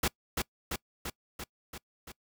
pink noise with echo, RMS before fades -28 dBFS, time 0.03-0.08 s, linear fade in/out 5 ms, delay 340 ms, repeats 6, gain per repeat -3 dB, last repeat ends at 2.12 s, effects noise-tail reverb RT60 0.1 s tail -24 dB re dry

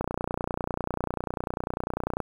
click train, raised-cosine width 1 ms, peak -14 dBFS, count 67, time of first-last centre 0.01-2.203 s, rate 30.1 Hz, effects 8-bit

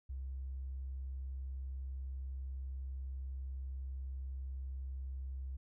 triangle tone with tanh clipping, 66 Hz, C2, 16 cents sharp, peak -39 dBFS, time 0.09-5.57 s, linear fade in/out 10 ms, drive 3 dB, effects none

